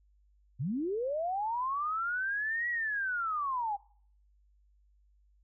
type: linear two-way sweep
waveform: sine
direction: up then down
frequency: 111.1 to 1940 to 786 Hz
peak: -30 dBFS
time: 0.59-3.77 s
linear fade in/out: 20 ms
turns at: 2.69 s
effects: noise-tail reverb RT60 0.6 s tail -25 dB re dry + added 50 Hz sine -63 dBFS peak until 5.43 s